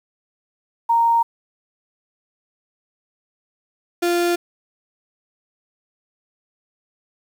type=tone pair in turn; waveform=sine / 35% pulse; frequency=928 / 347.6 Hz; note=A#5 / F4; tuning=-8 / -8 cents; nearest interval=octave + perfect fourth; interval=1700 cents; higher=first; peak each=-13 / -15 dBFS; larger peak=first; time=0.89-1.23 / 4.02-4.36 s; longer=neither; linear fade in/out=10 ms; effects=8-bit